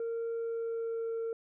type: tone with pitch glide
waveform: sine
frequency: 460.6 to 455.8 Hz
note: A#4 to A#4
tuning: -21 to -39 cents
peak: -30 dBFS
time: 0-1.33 s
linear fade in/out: 2 ms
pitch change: -18 cents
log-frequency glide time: 0.34-1.15 s
effects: tanh soft clip ceiling -31 dBFS